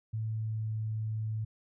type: tone with pitch glide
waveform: sine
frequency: 110.3 to 109.35 Hz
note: A2 to A2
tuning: +5 to -10 cents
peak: -31 dBFS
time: 0.13-1.45 s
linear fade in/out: 10 ms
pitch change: -15 cents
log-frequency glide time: 0.24-0.72 s
effects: none